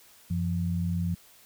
sine tone pair together, 92.17 / 172.1 Hz, F#2 / F3, -6 / -25 cents, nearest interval major seventh, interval 1081 cents, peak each -29 / -28 dBFS, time 0.3-1.15 s, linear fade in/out 10 ms, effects white hiss -56 dBFS RMS until 1.45 s

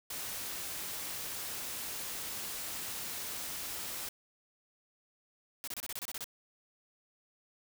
white noise, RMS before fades -40 dBFS, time 0.1-4.09 s, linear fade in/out 5 ms
white noise bursts, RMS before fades -40 dBFS, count 10, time 5.64-6.242 s, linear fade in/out 0 ms, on 35 ms, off 28 ms
effects none

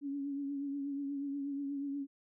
sine tone with vibrato, 280.6 Hz, C#4, 21 cents sharp, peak -35 dBFS, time 0.01-2.07 s, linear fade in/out 50 ms, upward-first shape triangle, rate 8.3 Hz, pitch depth 44 cents each way, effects none

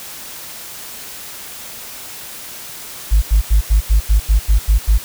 sine tone bursts, 51.91 Hz, G#1, in tune, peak -6 dBFS, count 10, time 3.11-4.984 s, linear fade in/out 20 ms, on 110 ms, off 86 ms, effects tanh soft clip ceiling -5 dBFS + white hiss -32 dBFS RMS until 5.04 s

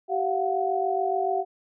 sine tone cluster, 384.5 / 692 / 739 Hz, G4 / F5 / F#5, -33 / -16 / -2 cents, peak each -27 dBFS, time 0.08-1.45 s, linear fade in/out 50 ms, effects none

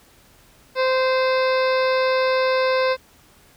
harmonic tone, 519 Hz, C5, 14 cents flat, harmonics 1 / 2 / 3 / 4 / 5 / 7 / 8 / 9 / 10, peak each -18 / -24 / -28 / -30 / -32 / -35 / -36 / -37 / -38 dBFS, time 0.75-2.97 s, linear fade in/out 50 ms, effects pink hiss -53 dBFS RMS until 3.56 s

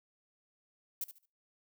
violet noise with echo, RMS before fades -36 dBFS, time 1.01-1.04 s, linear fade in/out 2 ms, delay 72 ms, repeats 3, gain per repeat -12 dB, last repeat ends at 1.256 s, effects noise-tail reverb RT60 0.3 s tail -21 dB re dry

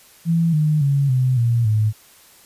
sine tone with pitch steps, 166.5 / 152.68 / 140.01 / 128.39 / 117.73 / 107.96 Hz, E3 / D#3 / C#3 / C3 / A#2 / A2, +18 / -32 / +18 / -32 / +18 / -32 cents, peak -14 dBFS, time 0.25-1.93 s, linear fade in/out 50 ms, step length 280 ms, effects white hiss -49 dBFS RMS until 2.45 s + resampled to 32000 Hz

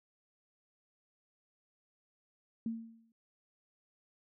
sine tone with exponential decay, 227.2 Hz, A#3, 44 cents flat, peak -31 dBFS, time 2.66-3.12 s, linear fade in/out 2 ms, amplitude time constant 99 ms, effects none

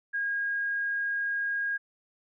sine tone, 1631 Hz, G#6, 32 cents flat, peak -27 dBFS, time 0.13-1.78 s, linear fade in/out 20 ms, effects none

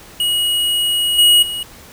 square tone with level steps, 2900 Hz, F#7, 35 cents flat, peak -15 / -8 / -22 dBFS, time 0.2-1.63 s, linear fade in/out 2 ms, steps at 1.18 / 1.42 s, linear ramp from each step 10 ms, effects pink hiss -40 dBFS RMS until 1.92 s

